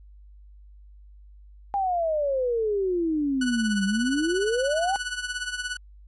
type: exponential two-way sweep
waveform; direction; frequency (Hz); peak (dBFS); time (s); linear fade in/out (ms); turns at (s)
sine; down then up; 812 to 191.7 to 812; -22; 1.74-4.96; 0; 3.85
type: tone with tremolo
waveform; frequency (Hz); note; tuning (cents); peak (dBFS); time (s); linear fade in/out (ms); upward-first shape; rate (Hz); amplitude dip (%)
sawtooth; 1480; F#6; 0; -22; 3.41-5.77; 5; triangle; 17; 80
effects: added 50 Hz sine -46 dBFS peak until 6.07 s + resampled to 24000 Hz